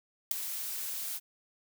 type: noise with ADSR envelope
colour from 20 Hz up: blue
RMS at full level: -23 dBFS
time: 0.31-1.2 s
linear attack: 4 ms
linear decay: 6 ms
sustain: -14 dB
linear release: 38 ms
effects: none